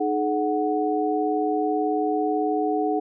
sine tone cluster, 306.9 / 425.1 / 739 Hz, D#4 / G#4 / F#5, -24 / +40 / -2 cents, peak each -25 dBFS, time 0-3 s, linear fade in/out 10 ms, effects none

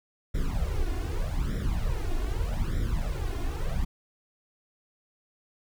brown noise with flanger, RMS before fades -28 dBFS, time 0.34-3.85 s, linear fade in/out 10 ms, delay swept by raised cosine 0.54 to 2.84 ms, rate 0.82 Hz, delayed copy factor +0.85, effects none

